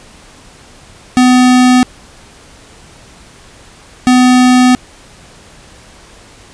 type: tone bursts at uneven times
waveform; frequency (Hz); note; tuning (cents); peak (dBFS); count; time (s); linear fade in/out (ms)
square; 251.4; B3; +31; -5; 2; 1.17-1.83 / 4.07-4.75; 0
effects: pink hiss -39 dBFS RMS until 6.53 s + resampled to 22050 Hz